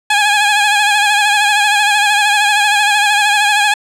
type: tone with vibrato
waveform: 15% pulse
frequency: 830 Hz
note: G#5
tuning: 1 cent flat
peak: -3 dBFS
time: 0.1-3.74 s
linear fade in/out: 5 ms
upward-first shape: sine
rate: 13 Hz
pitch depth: 51 cents each way
effects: low-pass 9000 Hz 12 dB/octave